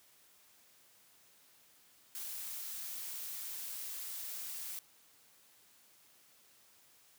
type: noise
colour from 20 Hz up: blue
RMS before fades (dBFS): -43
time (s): 2.15-4.79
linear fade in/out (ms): 0
effects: white hiss -65 dBFS RMS until 7.18 s + high-pass 80 Hz 12 dB/octave